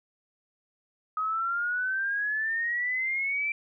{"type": "exponential sweep", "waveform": "sine", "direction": "up", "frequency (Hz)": [1258, 2352], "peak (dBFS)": -26, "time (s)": [1.17, 3.52], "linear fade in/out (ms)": 2, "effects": []}